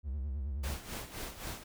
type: tone with vibrato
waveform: triangle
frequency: 69.3 Hz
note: C#2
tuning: in tune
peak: -32 dBFS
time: 0.03-0.78 s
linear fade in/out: 50 ms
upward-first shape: sine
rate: 9.4 Hz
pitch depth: 150 cents each way
type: noise with tremolo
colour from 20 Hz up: pink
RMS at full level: -40 dBFS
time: 0.63-1.64 s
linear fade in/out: 10 ms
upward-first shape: sine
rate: 3.8 Hz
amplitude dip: 70%
effects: none